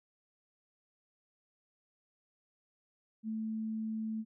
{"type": "tone", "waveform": "sine", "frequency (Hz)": 220, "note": "A3", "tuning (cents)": 0, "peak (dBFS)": -34, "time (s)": [3.23, 4.25], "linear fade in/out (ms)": 50, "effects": []}